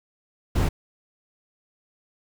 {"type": "noise", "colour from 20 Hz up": "brown", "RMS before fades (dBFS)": -21, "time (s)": [0.55, 0.69], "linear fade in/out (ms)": 10, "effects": []}